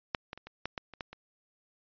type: clicks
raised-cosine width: 0.3 ms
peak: -12 / -23 / -30 / -29 / -17 / -19 / -30 / -20 / -29 dBFS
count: 9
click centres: 0.148 / 0.331 / 0.376 / 0.47 / 0.656 / 0.778 / 0.937 / 1.008 / 1.13 s
effects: resampled to 11025 Hz